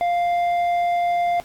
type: tone with tanh clipping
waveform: sine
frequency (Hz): 698.5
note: F5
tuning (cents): 0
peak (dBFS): -19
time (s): 0.01-1.4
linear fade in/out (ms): 0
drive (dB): 7
effects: pink hiss -49 dBFS RMS until 1.44 s + AAC 64 kbps